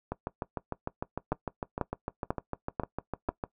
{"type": "two click trains", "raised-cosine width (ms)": 1, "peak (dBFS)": [-18, -14], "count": [23, 5], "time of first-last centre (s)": [[0.12, 3.438], [1.32, 3.29]], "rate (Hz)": [6.63, 2.03], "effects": ["noise-tail reverb RT60 0.1 s tail -19 dB re dry"]}